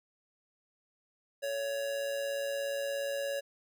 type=tone with amplitude modulation; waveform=square; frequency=560 Hz; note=C#5; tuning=18 cents sharp; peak=-31 dBFS; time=1.42-3.41 s; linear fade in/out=20 ms; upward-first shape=sine; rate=117 Hz; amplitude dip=45%; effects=none